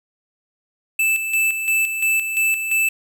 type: tone with tremolo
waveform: square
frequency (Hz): 2637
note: E7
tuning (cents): 0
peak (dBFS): -16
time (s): 0.99-2.89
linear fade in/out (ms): 5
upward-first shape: square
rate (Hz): 2.9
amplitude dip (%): 55
effects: none